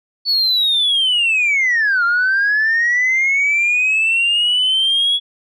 sine linear two-way sweep, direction down then up, 4481 to 1378 to 3375 Hz, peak -11 dBFS, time 0.25-5.2 s, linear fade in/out 50 ms, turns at 2.04 s, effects tanh soft clip ceiling -10 dBFS

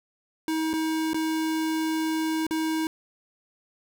square tone with dropouts, 318.1 Hz, D#4, 38 cents sharp, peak -25 dBFS, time 0.48-2.87 s, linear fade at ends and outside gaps 1 ms, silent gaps 0.732-0.737 / 1.133-1.144 / 2.467-2.509 s, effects none

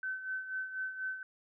sine tone with tremolo, 1527 Hz, G6, 46 cents flat, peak -33 dBFS, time 0.03-1.23 s, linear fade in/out 2 ms, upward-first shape sine, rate 4.1 Hz, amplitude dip 65%, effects none

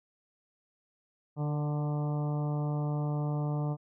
harmonic tone with a mistuned harmonic, 148 Hz, D3, 14 cents sharp, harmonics 1 / 2 / 3 / 4 / 5 / 6 / 7 / 8, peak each -29 / -39 / -43 / -43 / -44 / -47 / -50 / -51 dBFS, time 1.36-3.77 s, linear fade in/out 50 ms, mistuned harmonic 3, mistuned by +20 cents, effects none

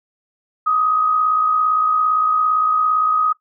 sine tone pair together, 1200 / 1257.6 Hz, D6 / D#6, +37 / +18 cents, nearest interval minor second, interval 81 cents, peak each -25 / -14 dBFS, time 0.66-3.33 s, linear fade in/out 10 ms, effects noise-tail reverb RT60 0.1 s tail -19 dB re dry

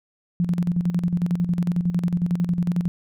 sine tone with tremolo, 174.61 Hz, F3, in tune, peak -17 dBFS, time 0.4-2.88 s, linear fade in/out 0 ms, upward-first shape square, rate 11 Hz, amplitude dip 65%, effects none

